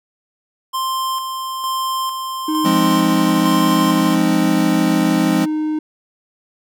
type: tone with tremolo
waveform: square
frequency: 1050 Hz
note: C6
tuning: 6 cents sharp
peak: -19 dBFS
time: 0.73-4.16 s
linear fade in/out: 20 ms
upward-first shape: square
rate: 1.1 Hz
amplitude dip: 40%
type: tone with pitch glide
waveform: triangle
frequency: 311.1 to 308.2 Hz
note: D#4 to D#4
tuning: 0 to -16 cents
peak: -15 dBFS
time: 2.48-5.79 s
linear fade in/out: 5 ms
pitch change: -16 cents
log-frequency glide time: 2.83-4.45 s
type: chord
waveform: square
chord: F minor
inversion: none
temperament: equal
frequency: 174.61 / 207.7 / 261.6 Hz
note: F3 / Ab3 / C4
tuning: 0 / 0 / 0 cents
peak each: -20 dBFS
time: 2.64-5.46 s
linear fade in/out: 20 ms
effects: none